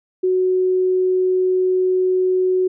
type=tone; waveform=sine; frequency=370 Hz; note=F#4; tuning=in tune; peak=-14 dBFS; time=0.23-2.68 s; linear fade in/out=10 ms; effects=none